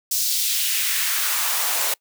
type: noise with high-pass filter sweep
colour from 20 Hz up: white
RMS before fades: -22 dBFS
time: 0.11-1.94 s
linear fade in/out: 5 ms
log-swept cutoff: 5400 to 530 Hz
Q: 1.4
effects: noise-tail reverb RT60 0.1 s tail -24 dB re dry